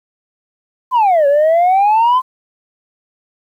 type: exponential two-way sweep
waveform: sine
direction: down then up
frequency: 1049 to 554.4 to 1049 Hz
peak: -6 dBFS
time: 0.91-2.22 s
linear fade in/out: 50 ms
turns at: 1.27 s
effects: tanh soft clip ceiling -7 dBFS + 8-bit